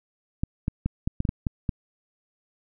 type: clicks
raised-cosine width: 5 ms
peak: -12 dBFS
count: 9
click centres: 0.435 / 0.681 / 0.86 / 1.075 / 1.204 / 1.252 / 1.291 / 1.468 / 1.692 s
effects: none